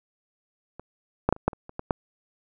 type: clicks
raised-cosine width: 1 ms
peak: -25 / -6 / -6 / -29 / -6 / -26 / -27 / -17 / -8 dBFS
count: 9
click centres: 0.796 / 1.29 / 1.326 / 1.364 / 1.48 / 1.532 / 1.694 / 1.794 / 1.908 s
effects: none